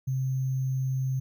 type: tone with sample-and-hold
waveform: sine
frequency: 131.2 Hz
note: C3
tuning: 5 cents sharp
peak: -25 dBFS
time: 0.07-1.2 s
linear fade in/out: 10 ms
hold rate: 6300 Hz
effects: none